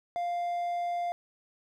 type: tone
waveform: triangle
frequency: 698.5 Hz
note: F5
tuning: in tune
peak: -27 dBFS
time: 0.16-1.12 s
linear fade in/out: 0 ms
effects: none